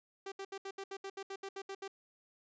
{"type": "tone bursts", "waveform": "sawtooth", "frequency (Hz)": 390.5, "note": "G4", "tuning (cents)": -7, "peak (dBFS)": -37, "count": 13, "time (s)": [0.26, 1.879], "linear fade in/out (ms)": 5, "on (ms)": 59, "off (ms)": 71, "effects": ["resampled to 16000 Hz"]}